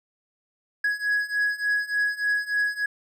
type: beating tone pair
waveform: triangle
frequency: 1668 / 1671.4 Hz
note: G#6 / G#6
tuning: +7 / +11 cents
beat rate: 3.4 Hz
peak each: -25 / -23 dBFS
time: 0.84-2.86 s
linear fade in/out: 5 ms
effects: none